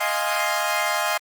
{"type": "chord", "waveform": "20% pulse", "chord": "F minor seventh", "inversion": "third", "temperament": "equal", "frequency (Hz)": [622.3, 698.5, 830.6, 1046.5], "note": ["Eb5", "F5", "Ab5", "C6"], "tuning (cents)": [0, 0, 0, 0], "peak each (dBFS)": -22, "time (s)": [0, 1.18], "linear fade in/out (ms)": 10, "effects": ["Opus 24 kbps"]}